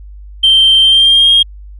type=tone with pitch glide; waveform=sine; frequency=3136 to 3243 Hz; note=G7 to G#7; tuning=0 to -42 cents; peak=-3 dBFS; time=0.43-1.43 s; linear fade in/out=10 ms; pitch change=+58 cents; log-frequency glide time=0.82-1.31 s; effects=tanh soft clip ceiling -1 dBFS + added 50 Hz sine -29 dBFS peak until 1.79 s